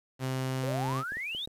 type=tone with pitch glide; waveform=sawtooth; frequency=130.81 to 132.02 Hz; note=C3 to C3; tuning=0 to +16 cents; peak=-26 dBFS; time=0.19-1.04 s; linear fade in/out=50 ms; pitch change=+16 cents; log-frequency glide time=0.51-0.92 s
type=exponential sweep; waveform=sine; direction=up; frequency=484.4 to 3882 Hz; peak=-33 dBFS; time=0.63-1.46 s; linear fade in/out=10 ms
type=clicks; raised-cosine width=2 ms; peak=-33 dBFS; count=6; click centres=0.888 / 0.931 / 1.121 / 1.17 / 1.349 / 1.475 s
effects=resampled to 32000 Hz + 9-bit